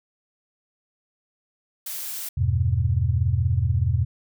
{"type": "noise", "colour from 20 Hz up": "blue", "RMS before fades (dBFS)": -32, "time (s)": [1.86, 2.29], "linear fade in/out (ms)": 5}
{"type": "chord", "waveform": "sine", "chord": "E minor", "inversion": "none", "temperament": "just", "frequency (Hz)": [82.41, 98.89, 123.61], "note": ["E2", "G2", "B2"], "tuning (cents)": [0, 16, 2], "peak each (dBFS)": -23, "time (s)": [2.37, 4.05], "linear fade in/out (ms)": 10}
{"effects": []}